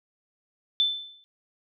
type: tone with exponential decay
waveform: sine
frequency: 3527 Hz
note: A7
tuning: 3 cents sharp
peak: -17 dBFS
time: 0.8-1.24 s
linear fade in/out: 0 ms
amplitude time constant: 95 ms
effects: none